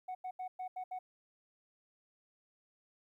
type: tone bursts at uneven times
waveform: sine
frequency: 740 Hz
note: F#5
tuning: in tune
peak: -36 dBFS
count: 6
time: 0.08-0.15 / 0.24-0.31 / 0.39-0.48 / 0.59-0.68 / 0.76-0.84 / 0.91-0.99 s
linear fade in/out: 10 ms
effects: tanh soft clip ceiling -37 dBFS + 13-bit